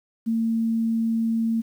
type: tone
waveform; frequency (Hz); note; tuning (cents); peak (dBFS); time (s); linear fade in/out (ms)
sine; 226.7; A#3; -48; -20; 0.26-1.62; 20
effects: 9-bit